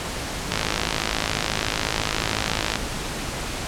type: click train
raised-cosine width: 0.2 ms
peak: -4 dBFS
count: 122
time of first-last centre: 0.52-2.757 s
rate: 54.1 Hz
effects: pink hiss -29 dBFS RMS until 3.67 s + low-pass 9000 Hz 12 dB/octave